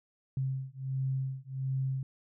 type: beating tone pair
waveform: sine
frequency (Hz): 132.3 / 133.7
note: C3 / C3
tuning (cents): +20 / +38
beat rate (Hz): 1.4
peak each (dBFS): -34 / -34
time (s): 0.37-2.03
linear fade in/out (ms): 2
effects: none